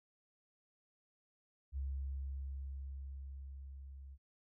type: tone with level ramp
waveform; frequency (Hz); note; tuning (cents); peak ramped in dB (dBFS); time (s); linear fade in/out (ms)
sine; 68; C#2; -33; -36 to -49; 1.72-4.18; 50
effects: none